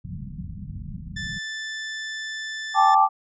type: low-pass noise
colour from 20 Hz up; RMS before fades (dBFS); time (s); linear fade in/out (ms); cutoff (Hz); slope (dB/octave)
white; -35; 0.04-1.39; 10; 200; 48
type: tone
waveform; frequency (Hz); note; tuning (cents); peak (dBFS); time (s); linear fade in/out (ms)
sawtooth; 1760; A6; 0; -26; 1.16-2.95; 10
type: chord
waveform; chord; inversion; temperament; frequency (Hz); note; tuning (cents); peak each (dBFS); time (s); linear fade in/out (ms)
sine; G suspended second; none; equal with one note detuned; 784 / 867.4 / 1174.7; G5 / A5 / D6; 0 / -25 / 0; -18; 2.74-3.09; 50
effects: resampled to 16000 Hz